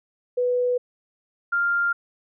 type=tone pair in turn; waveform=sine; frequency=493.9 / 1397 Hz; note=B4 / F6; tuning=0 / 0 cents; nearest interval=octave + tritone; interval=1800 cents; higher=second; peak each=-19 dBFS; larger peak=neither; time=0.37-0.78 / 1.52-1.93 s; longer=neither; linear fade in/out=10 ms; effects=none